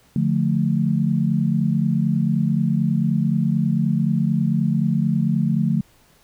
sine chord, D minor, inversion none, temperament just, 146.83 / 176.2 / 220.2 Hz, D3 / F3 / A3, 0 / +16 / +2 cents, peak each -21 dBFS, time 0.16-5.81 s, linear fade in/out 2 ms, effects pink hiss -56 dBFS RMS until 6.23 s

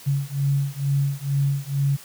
sine beating tone pair, 138.59 / 140.79 Hz, C#3 / C#3, 0 / +27 cents, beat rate 2.2 Hz, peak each -23 dBFS, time 0.06-1.97 s, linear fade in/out 20 ms, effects white hiss -44 dBFS RMS until 2.04 s

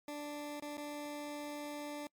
20% pulse tone with dropouts, 293.7 Hz, D4, in tune, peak -36 dBFS, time 0.08-2.07 s, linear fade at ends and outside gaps 2 ms, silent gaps 0.599-0.623 / 0.772-0.778 s, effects noise-tail reverb RT60 0.1 s tail -26 dB re dry + MP3 96 kbps

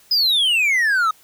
triangle exponential sweep, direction down, 5100 to 1244.5 Hz, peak -13 dBFS, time 0.11-1.11 s, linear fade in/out 5 ms, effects white hiss -52 dBFS RMS until 1.23 s

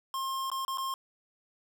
square tone with dropouts, 1066 Hz, C6, 32 cents sharp, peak -32 dBFS, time 0.14-0.94 s, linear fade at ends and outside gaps 1 ms, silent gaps 0.501-0.516 / 0.65-0.68 / 0.774-0.782 s, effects none

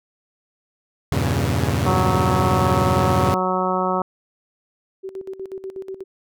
sawtooth chord, E diminished seventh, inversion none, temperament equal with one note detuned, 82.41 / 98 / 119.2 / 138.59 Hz, E2 / G2 / Bb2 / Db3, 0 / 0 / +39 / 0 cents, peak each -20 dBFS, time 1.12-3.34 s, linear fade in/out 0 ms
harmonic tone, 185 Hz, F#3, in tune, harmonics 1 / 2 / 3 / 4 / 5 / 6 / 7, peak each -26 / -26 / -26 / -26 / -26 / -26 / -26 dBFS, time 1.86-4.02 s, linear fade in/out 2 ms
sine tone with tremolo, 382.7 Hz, G4, 42 cents flat, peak -27 dBFS, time 5.03-6.04 s, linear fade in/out 20 ms, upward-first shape square, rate 8.2 Hz, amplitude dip 75%
effects none

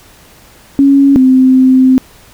sine tone pair in turn, 277.2 / 259.6 Hz, C#4 / C4, 0 / -13 cents, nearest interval minor second, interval 113 cents, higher first, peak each -3 dBFS, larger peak neither, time 0.79-1.16 / 1.16-1.98 s, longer second, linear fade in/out 0 ms, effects pink hiss -41 dBFS RMS until 2.33 s

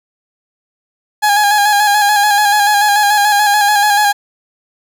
30% pulse tone with vibrato, 827 Hz, G#5, 8 cents flat, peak -6 dBFS, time 1.22-4.13 s, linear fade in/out 20 ms, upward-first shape square, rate 6.9 Hz, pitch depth 33 cents each way, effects none

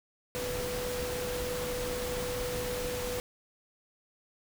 sine tone in noise, 494.5 Hz, B4, 2 cents sharp, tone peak -34 dBFS, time 0.35-3.2 s, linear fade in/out 0 ms, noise pink, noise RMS -37 dBFS, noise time 0.35-3.2 s, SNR 0 dB, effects none

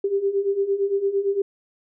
sine beating tone pair, 390.5 / 399.3 Hz, G4 / G4, -7 / +32 cents, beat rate 8.8 Hz, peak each -25 / -21 dBFS, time 0.04-1.42 s, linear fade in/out 5 ms, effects none

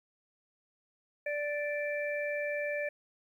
harmonic tone, 586 Hz, D5, 4 cents flat, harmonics 1 / 3 / 4, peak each -33 / -38 / -39 dBFS, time 1.26-2.89 s, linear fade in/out 5 ms, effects 11-bit

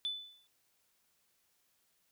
sine tone with exponential decay, 3497 Hz, A7, 11 cents flat, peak -30 dBFS, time 0.05-0.47 s, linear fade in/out 0 ms, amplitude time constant 91 ms, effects tanh soft clip ceiling -29 dBFS + white hiss -75 dBFS RMS until 2.11 s

